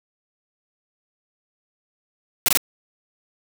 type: noise bursts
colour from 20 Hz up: white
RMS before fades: -17 dBFS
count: 3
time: 2.46-2.573 s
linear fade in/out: 0 ms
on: 23 ms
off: 22 ms
effects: none